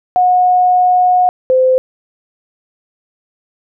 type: tone pair in turn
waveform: sine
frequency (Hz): 727 / 515.8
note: F#5 / C5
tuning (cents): -31 / -25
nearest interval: tritone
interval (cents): 594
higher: first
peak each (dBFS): -7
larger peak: neither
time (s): 0.16-1.29 / 1.5-1.78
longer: first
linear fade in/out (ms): 0
effects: none